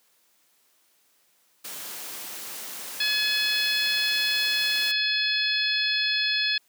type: noise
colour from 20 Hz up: white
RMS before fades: -37 dBFS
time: 1.64-4.92 s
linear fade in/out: 10 ms
type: harmonic tone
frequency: 850 Hz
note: G#5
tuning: 40 cents sharp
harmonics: 2 / 3 / 4 / 5 / 6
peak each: -29 / -29 / -27 / -28 / -32 dBFS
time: 3-6.58 s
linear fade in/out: 5 ms
effects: white hiss -65 dBFS RMS until 6.68 s + high-pass 200 Hz 12 dB/octave